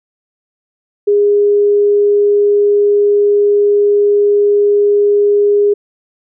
sine tone, 410 Hz, G#4, 22 cents flat, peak -7 dBFS, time 1.07-5.74 s, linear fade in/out 10 ms, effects none

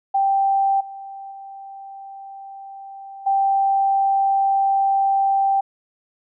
sine tone with level steps, 784 Hz, G5, in tune, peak -15 / -32 / -34 / -15 dBFS, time 0.14-5.61 s, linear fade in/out 10 ms, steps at 0.8 / 1.31 / 3.26 s, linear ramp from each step 10 ms, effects none

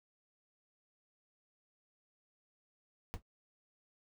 brown noise with exponential decay, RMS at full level -34 dBFS, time 3.14-3.22 s, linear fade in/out 0 ms, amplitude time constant 16 ms, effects noise-tail reverb RT60 0.1 s tail -26 dB re dry

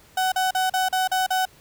35% pulse tone bursts, 750 Hz, F#5, 23 cents sharp, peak -18 dBFS, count 7, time 0.17-1.454 s, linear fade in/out 5 ms, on 150 ms, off 39 ms, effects pink hiss -53 dBFS RMS until 1.6 s

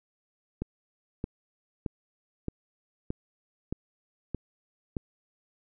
click train, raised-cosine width 3 ms, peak -18 dBFS, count 8, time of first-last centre 0.62-4.968 s, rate 1.61 Hz, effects none

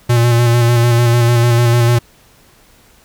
square tone with vibrato, 119 Hz, A#2, 36 cents sharp, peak -9 dBFS, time 0.09-1.99 s, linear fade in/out 10 ms, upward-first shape square, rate 6.7 Hz, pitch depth 25 cents each way, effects pink hiss -48 dBFS RMS until 3.04 s

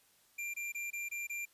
square tone bursts, 2377 Hz, D7, 20 cents sharp, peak -38 dBFS, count 6, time 0.38-1.455 s, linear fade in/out 10 ms, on 160 ms, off 23 ms, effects white hiss -68 dBFS RMS until 1.53 s + resampled to 32000 Hz

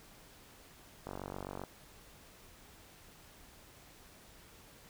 click train, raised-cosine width 1 ms, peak -27 dBFS, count 28, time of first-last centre 1.07-1.637 s, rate 47.6 Hz, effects pink hiss -58 dBFS RMS until 4.89 s

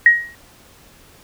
sine tone with exponential decay, 1889 Hz, A#6, 22 cents sharp, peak -3 dBFS, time 0.06-0.35 s, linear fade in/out 2 ms, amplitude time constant 61 ms, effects pink hiss -48 dBFS RMS until 1.23 s

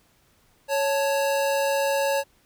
square tone pair together, 554.9 / 880 Hz, C#5 / A5, +2 / 0 cents, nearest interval minor sixth, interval 798 cents, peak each -23 / -28 dBFS, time 0.68-2.24 s, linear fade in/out 50 ms, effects pink hiss -62 dBFS RMS until 2.45 s

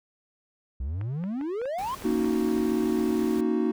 triangle exponential sweep, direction up, 59.9 to 1108.7 Hz, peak -26 dBFS, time 0.8-1.95 s, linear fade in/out 5 ms
clicks, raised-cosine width 0.5 ms, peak -28 dBFS, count 11, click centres 1.013 / 1.239 / 1.412 / 1.616 / 1.656 / 1.814 / 2.022 / 2.246 / 2.352 / 2.489 / 2.579 s
pink noise, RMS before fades -43 dBFS, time 1.78-3.41 s, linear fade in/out 5 ms
triangle chord, D# minor seventh, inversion second, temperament equal, 233.1 / 277.2 / 311.1 / 370 Hz, A#3 / C#4 / D#4 / F#4, 0 / 0 / 0 / 0 cents, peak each -25 / -31 / -25 / -26 dBFS, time 2.04-3.72 s, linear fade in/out 10 ms
effects none

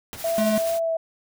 pink noise with exponential decay, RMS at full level -32 dBFS, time 0.13-0.27 s, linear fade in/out 0 ms, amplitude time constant 30 ms
white noise with tremolo, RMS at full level -33 dBFS, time 0.16-0.8 s, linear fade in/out 50 ms, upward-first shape sine, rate 10 Hz, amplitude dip 35%
sine tone with vibrato, 660 Hz, E5, 2 cents sharp, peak -21 dBFS, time 0.24-0.97 s, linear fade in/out 5 ms, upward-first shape triangle, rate 2.5 Hz, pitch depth 21 cents each way
square tone, 213.6 Hz, G#3, 49 cents sharp, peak -22 dBFS, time 0.38-0.58 s, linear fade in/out 2 ms
effects none

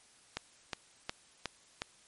click train, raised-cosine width 0.2 ms, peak -17 dBFS, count 5, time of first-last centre 0.37-1.819 s, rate 2.76 Hz, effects white hiss -62 dBFS RMS until 2.07 s + MP3 48 kbps

